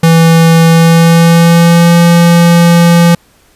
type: tone with pitch glide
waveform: square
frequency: 164.81 to 170.72 Hz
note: E3 to F3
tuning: 0 to -39 cents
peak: -3 dBFS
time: 0.03-3.15 s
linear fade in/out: 5 ms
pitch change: +61 cents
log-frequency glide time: 0.68-1.95 s
effects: pink hiss -47 dBFS RMS until 3.55 s + resampled to 32000 Hz